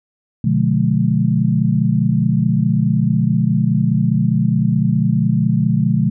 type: chord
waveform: sine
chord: B diminished seventh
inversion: none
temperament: just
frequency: 123.47 / 148.16 / 177.8 / 213.4 Hz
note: B2 / D3 / F3 / Ab3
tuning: 0 / +16 / +31 / +47 cents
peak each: -18 dBFS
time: 0.44-6.1 s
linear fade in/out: 5 ms
effects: none